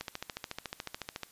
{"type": "click train", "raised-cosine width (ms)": 0.2, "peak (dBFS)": -19, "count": 18, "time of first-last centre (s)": [0.01, 1.233], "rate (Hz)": 13.9, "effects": ["white hiss -59 dBFS RMS until 1.31 s", "resampled to 32000 Hz"]}